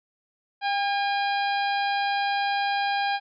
harmonic tone with a mistuned harmonic, 810 Hz, G#5, 43 cents flat, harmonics 1 / 2 / 3 / 4 / 5 / 6, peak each -24 / -30 / -34 / -36 / -38 / -40 dBFS, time 0.61-3.2 s, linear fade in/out 50 ms, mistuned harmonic 1, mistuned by -20 cents, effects none

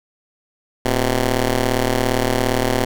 10% pulse ring-modulated tone, 125.3 Hz, B2, 25 cents sharp, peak -5 dBFS, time 0.85-2.85 s, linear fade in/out 10 ms, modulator 144 Hz, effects none

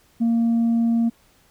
sine tone, 231.4 Hz, A#3, 13 cents flat, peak -14 dBFS, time 0.2-1.1 s, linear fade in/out 20 ms, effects tanh soft clip ceiling -15 dBFS + pink hiss -58 dBFS RMS until 1.5 s

